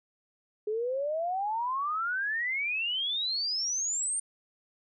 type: exponential sweep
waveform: sine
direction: up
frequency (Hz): 415.3 to 9000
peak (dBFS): -28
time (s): 0.67-4.2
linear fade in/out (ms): 5
effects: none